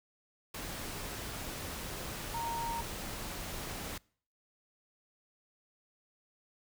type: tone in noise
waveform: sine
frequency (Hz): 928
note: A#5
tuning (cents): -8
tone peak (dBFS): -35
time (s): 2.34-2.81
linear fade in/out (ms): 5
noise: pink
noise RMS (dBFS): -41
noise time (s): 0.54-3.98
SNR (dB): +3
effects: noise-tail reverb RT60 0.5 s tail -25 dB re dry